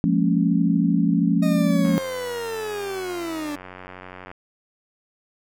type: chord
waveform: sine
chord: Bb minor seventh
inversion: second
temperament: equal with one note detuned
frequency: 174.61 / 207.7 / 228.7 / 277.2 Hz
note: F3 / Ab3 / Bb3 / Db4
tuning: 0 / 0 / -33 / 0 cents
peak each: -20 / -23 / -24 / -22 dBFS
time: 0.04-1.98 s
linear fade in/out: 0 ms
type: linear sweep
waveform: 40% pulse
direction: down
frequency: 622.3 to 287.7 Hz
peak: -26 dBFS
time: 1.42-3.56 s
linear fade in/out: 10 ms
type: click train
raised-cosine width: 0.5 ms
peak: -23 dBFS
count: 228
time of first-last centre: 1.85-4.315 s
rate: 92.1 Hz
effects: none